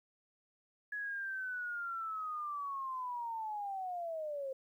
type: linear sweep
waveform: sine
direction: down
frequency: 1690 to 523 Hz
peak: -37 dBFS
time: 0.92-4.53 s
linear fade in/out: 5 ms
effects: 12-bit